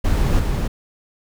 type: noise with echo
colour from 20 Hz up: brown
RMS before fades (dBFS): -17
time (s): 0.04-0.4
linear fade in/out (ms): 10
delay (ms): 280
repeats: 1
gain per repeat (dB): -3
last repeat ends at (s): 0.68
effects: none